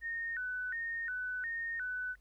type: tone with vibrato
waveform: sine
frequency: 1661.2 Hz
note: G#6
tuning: in tune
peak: -35 dBFS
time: 0.01-2.16 s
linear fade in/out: 50 ms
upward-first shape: square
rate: 1.4 Hz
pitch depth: 180 cents each way
effects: added 50 Hz sine -61 dBFS peak until 2.2 s + pink hiss -75 dBFS RMS until 2.2 s